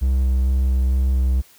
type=tone with vibrato; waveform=triangle; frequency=64.8 Hz; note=C2; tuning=16 cents flat; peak=-13 dBFS; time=0.01-1.42 s; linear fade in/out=20 ms; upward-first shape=square; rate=2.2 Hz; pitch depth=12 cents each way; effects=white hiss -51 dBFS RMS until 1.58 s